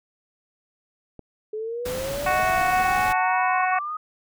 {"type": "clicks", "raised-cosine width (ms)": 2, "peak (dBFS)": [-27, -37], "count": 2, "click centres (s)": [1.193, 1.947]}
{"type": "exponential sweep", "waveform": "sine", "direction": "up", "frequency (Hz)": [424.8, 1260], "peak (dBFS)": -27, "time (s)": [1.53, 3.97], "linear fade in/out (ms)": 5}
{"type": "noise", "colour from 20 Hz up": "pink", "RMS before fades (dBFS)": -33, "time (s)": [1.85, 3.13], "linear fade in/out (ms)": 10}
{"type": "harmonic tone", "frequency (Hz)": 370, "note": "F#4", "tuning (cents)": 0, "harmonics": [2, 3, 4, 5, 6, 7], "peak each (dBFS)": [-22, -26, -28, -30, -32, -33], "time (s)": [2.26, 3.79], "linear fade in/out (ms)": 5}
{"effects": []}